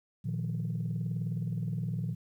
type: chord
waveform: sine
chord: Bb suspended fourth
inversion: none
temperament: just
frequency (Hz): 116.54 / 155.39 / 174.81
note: Bb2 / Eb3 / F3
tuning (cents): 0 / -2 / +2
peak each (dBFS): -33 / -34 / -35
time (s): 0.24-2.15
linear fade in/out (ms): 20
effects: tanh soft clip ceiling -25 dBFS + 11-bit